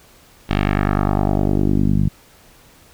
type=tone with low-pass filter sweep; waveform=10% pulse; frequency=49.92 Hz; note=G1; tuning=32 cents sharp; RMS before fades=-17 dBFS; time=0.49-2.09 s; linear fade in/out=10 ms; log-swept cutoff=3300 to 160 Hz; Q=1.7; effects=pink hiss -49 dBFS RMS until 2.93 s